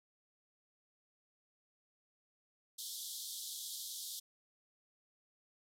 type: band-pass noise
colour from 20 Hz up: pink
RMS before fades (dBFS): -45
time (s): 2.78-4.2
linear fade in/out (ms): 10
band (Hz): 3300 to 15000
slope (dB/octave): 96
effects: none